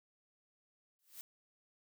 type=noise with exponential growth; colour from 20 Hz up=blue; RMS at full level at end=-45 dBFS; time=0.99-1.21 s; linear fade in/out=0 ms; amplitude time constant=46 ms; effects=none